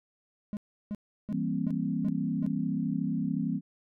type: tone bursts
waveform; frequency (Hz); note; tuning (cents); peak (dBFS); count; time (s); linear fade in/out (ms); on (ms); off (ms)
triangle; 207.7; G#3; 0; -29; 6; 0.53-2.464; 0; 39; 340
type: chord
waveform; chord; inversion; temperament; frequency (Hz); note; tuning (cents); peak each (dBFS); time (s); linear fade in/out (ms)
sine; C dominant seventh; first; equal with one note detuned; 164.81 / 196 / 233.1 / 266.7; E3 / G3 / Bb3 / C4; 0 / 0 / 0 / +33; -33; 1.29-3.61; 50
effects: none